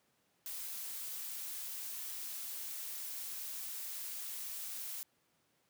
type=noise; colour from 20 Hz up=blue; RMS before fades=-43 dBFS; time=0.46-5.03 s; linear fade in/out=0 ms; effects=pink hiss -75 dBFS RMS until 5.69 s + high-pass 150 Hz 12 dB/octave